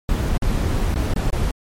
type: noise with dropouts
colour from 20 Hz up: brown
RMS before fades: -19 dBFS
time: 0.09-1.51 s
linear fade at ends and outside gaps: 1 ms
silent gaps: 0.375-0.422 / 0.943-0.958 / 1.137-1.161 / 1.303-1.328 s
effects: MP3 64 kbps